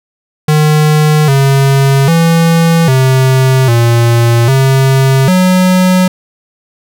square tone with pitch steps, 152.6 / 136.9 / 166.1 / 131.3 / 117.4 / 133.9 / 184.1 Hz, D#3 / C#3 / E3 / C3 / A#2 / C3 / F#3, -33 / -21 / +13 / +6 / +13 / +40 / -8 cents, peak -6 dBFS, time 0.48-6.08 s, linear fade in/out 5 ms, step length 800 ms, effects none

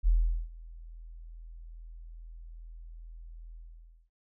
sine tone with ADSR envelope, 41.2 Hz, E1, in tune, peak -19 dBFS, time 0.03-4.1 s, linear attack 42 ms, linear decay 410 ms, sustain -24 dB, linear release 550 ms, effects none

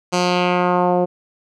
10% pulse tone with low-pass filter sweep, 178.8 Hz, F3, 41 cents sharp, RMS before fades -17 dBFS, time 0.12-1.06 s, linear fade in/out 20 ms, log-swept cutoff 7000 to 520 Hz, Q 1.6, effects none

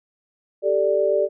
sine chord, G suspended second, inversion none, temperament equal, 392 / 440 / 587.3 Hz, G4 / A4 / D5, 0 / 0 / 0 cents, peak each -22 / -23 / -19 dBFS, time 0.62-1.29 s, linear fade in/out 50 ms, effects none

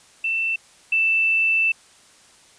sine tone pair in turn, 2674 / 2656 Hz, E7 / E7, +24 / +12 cents, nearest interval unison, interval 12 cents, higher first, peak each -20 / -16 dBFS, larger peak second, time 0.24-0.56 / 0.92-1.72 s, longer second, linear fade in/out 5 ms, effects white hiss -52 dBFS RMS until 2.58 s + resampled to 22050 Hz

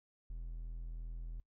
triangle tone, 41.34 Hz, E1, 6 cents sharp, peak -39 dBFS, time 0.3-1.4 s, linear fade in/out 0 ms, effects noise-tail reverb RT60 0.1 s tail -23 dB re dry

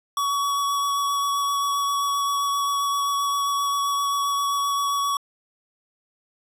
square tone with vibrato, 1128 Hz, C#6, 30 cents sharp, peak -22 dBFS, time 0.17-5.17 s, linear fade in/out 2 ms, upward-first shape sine, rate 7.6 Hz, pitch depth 9 cents each way, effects resampled to 32000 Hz

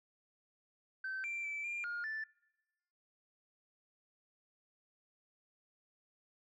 sine tone with pitch steps, 1543 / 2356 / 2319 / 2394 / 1422 / 1760 Hz, G6 / D7 / D7 / D7 / F6 / A6, -28 / +5 / -22 / +33 / +31 / 0 cents, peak -36 dBFS, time 1.04-2.24 s, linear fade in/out 5 ms, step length 200 ms, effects noise-tail reverb RT60 1.0 s tail -24 dB re dry + tanh soft clip ceiling -35 dBFS

